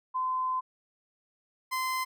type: tone pair in turn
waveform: sine / 30% pulse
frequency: 1027 / 1033.5 Hz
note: C6 / C6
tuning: -33 / -22 cents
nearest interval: unison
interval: 11 cents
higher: second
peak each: -27 / -26 dBFS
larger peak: second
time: 0.14-0.61 / 1.71-2.05 s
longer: first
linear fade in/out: 20 ms
effects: none